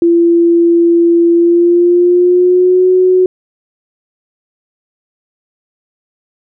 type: tone with pitch glide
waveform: sine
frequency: 340 to 368.6 Hz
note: F4 to F#4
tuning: -46 to -7 cents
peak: -5 dBFS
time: 0.02-3.26 s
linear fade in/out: 2 ms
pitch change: +139 cents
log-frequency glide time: 1.33-2.88 s
effects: none